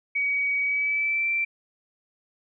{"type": "tone with pitch glide", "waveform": "sine", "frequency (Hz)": [2262, 2346], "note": ["C#7", "D7"], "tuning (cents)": [34, -2], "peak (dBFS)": -22, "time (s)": [0.15, 1.45], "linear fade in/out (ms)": 10, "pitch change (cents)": 64, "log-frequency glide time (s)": [0.62, 1.29], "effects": []}